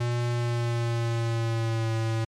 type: tone with pitch glide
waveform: square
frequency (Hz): 120 to 112.61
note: B2 to A2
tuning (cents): -49 to +41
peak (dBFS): -25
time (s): 0-2.25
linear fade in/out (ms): 10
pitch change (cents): -110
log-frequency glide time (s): 0.3-1.93
effects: low-pass 7000 Hz 12 dB/octave + MP3 64 kbps